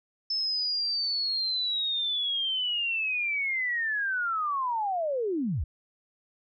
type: linear sweep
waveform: sine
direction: down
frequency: 5270 to 51.9 Hz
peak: -26 dBFS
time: 0.3-5.64 s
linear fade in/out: 5 ms
effects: none